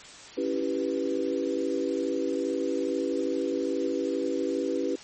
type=chord; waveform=sine; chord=C# half-diminished seventh; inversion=none; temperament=equal; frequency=277.2 / 329.6 / 392 / 493.9 Hz; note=C#4 / E4 / G4 / B4; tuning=0 / 0 / 0 / 0 cents; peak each=-31 dBFS; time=0.37-4.96 s; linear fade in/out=10 ms; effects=white hiss -46 dBFS RMS until 5.03 s + MP3 32 kbps